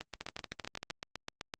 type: two click trains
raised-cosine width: 0.2 ms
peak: -21 / -21 dBFS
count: 10 / 13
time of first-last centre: 0.21-0.908 / 0.01-1.539 s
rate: 12.9 / 7.85 Hz
effects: Opus 32 kbps